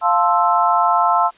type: chord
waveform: sine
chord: F major seventh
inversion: none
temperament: equal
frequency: 698.5 / 880 / 1046.5 / 1318.5 Hz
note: F5 / A5 / C6 / E6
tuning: 0 / 0 / 0 / 0 cents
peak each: -18 dBFS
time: 0.01-1.31 s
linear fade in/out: 50 ms
effects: white hiss -50 dBFS RMS until 1.37 s + resampled to 8000 Hz